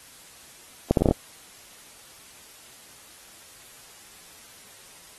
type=accelerating click train; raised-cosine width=2 ms; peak=-5 dBFS; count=6; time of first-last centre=0.91-1.11 s; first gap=62 ms; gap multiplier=0.78; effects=white hiss -49 dBFS RMS until 5.18 s + AAC 32 kbps